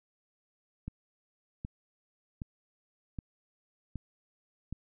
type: click train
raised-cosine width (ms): 5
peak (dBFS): -25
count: 6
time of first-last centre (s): 0.88-4.726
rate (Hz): 1.3
effects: none